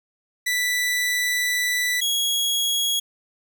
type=tone pair in turn; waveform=sawtooth; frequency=1975.5 / 3319 Hz; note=B6 / G#7; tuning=0 / -2 cents; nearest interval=major sixth; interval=898 cents; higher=second; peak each=-17 / -17 dBFS; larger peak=neither; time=0.46-2.01 / 2.01-3 s; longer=first; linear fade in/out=10 ms; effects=none